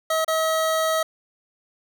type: tone with dropouts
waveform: 25% pulse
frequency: 640 Hz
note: D#5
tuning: 49 cents sharp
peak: -16 dBFS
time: 0.1-1.03 s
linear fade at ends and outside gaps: 5 ms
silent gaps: 0.247-0.279 s
effects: none